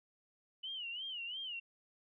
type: tone with vibrato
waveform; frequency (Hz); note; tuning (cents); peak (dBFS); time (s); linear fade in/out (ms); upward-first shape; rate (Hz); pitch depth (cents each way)
sine; 2960; F#7; 0; -40; 0.63-1.6; 10; sine; 2.9; 140
effects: none